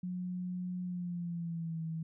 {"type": "tone with pitch glide", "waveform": "sine", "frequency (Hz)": [180.7, 161.92], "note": ["F#3", "E3"], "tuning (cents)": [-41, -31], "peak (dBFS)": -35, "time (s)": [0.03, 2.03], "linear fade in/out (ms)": 5, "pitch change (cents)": -190, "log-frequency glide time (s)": [0.83, 1.82], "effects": []}